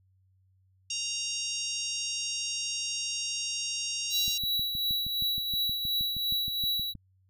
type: harmonic tone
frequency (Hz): 932.3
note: A#5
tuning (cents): 0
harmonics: 3 / 4 / 5 / 6 / 7 / 8 / 9 / 10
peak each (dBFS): -36 / -40 / -41 / -35 / -38 / -46 / -48 / -48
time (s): 0.9-4.38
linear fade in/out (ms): 5
type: tone with tremolo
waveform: square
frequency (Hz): 3914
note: B7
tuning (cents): -16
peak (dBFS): -26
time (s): 4.1-6.94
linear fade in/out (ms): 50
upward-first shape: triangle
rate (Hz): 2.8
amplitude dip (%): 50
type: click train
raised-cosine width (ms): 5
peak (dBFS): -30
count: 18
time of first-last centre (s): 4.28-6.953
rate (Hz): 6.36
effects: added 94 Hz sine -63 dBFS peak until 7.29 s